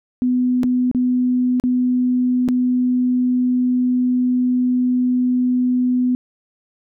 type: tone with dropouts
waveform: sine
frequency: 250 Hz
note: B3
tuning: 21 cents sharp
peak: -14 dBFS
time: 0.22-6.15 s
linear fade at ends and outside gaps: 0 ms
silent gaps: 0.633-0.64 / 0.914-0.948 / 1.599-1.638 / 2.48-2.487 s
effects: none